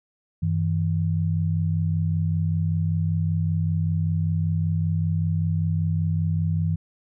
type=tone pair together; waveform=sine; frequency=95.6 / 160.78 Hz; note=G2 / E3; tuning=-43 / -43 cents; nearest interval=major sixth; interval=900 cents; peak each=-23 dBFS; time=0.42-6.76 s; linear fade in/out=10 ms; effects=none